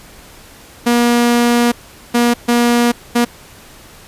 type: tone bursts at uneven times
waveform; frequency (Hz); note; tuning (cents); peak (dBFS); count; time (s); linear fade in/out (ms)
sawtooth; 238.8; A#3; +42; -6; 4; 0.86-1.72 / 2.14-2.34 / 2.48-2.92 / 3.15-3.25; 10
effects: pink hiss -40 dBFS RMS until 4.07 s + resampled to 32000 Hz